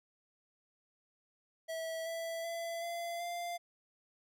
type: tone with pitch steps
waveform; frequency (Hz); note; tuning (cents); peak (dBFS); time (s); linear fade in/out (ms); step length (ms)
square; 651 / 661.6 / 672.4 / 683.4 / 694.5; E5 / E5 / E5 / F5 / F5; -22 / +6 / +34 / -38 / -10; -38; 1.68-3.58; 20; 380
effects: none